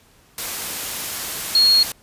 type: tone in noise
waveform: sine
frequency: 4299 Hz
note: C8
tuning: 46 cents sharp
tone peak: -11 dBFS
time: 1.55-1.83 s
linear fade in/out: 2 ms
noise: white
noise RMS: -27 dBFS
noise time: 0.38-1.92 s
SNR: +13 dB
effects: pink hiss -54 dBFS RMS until 2.02 s + resampled to 32000 Hz